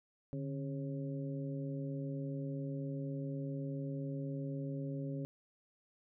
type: harmonic tone with a mistuned harmonic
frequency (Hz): 136.6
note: C#3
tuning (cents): -25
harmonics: 1 / 2 / 3 / 4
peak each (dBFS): -39 / -42 / -49 / -48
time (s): 0.33-5.25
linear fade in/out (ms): 0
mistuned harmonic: 1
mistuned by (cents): +110
effects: none